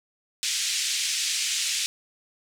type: band-pass noise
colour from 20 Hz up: white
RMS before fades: -27 dBFS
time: 0.43-1.86 s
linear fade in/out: 0 ms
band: 2200 to 7700 Hz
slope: 24 dB/octave
effects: none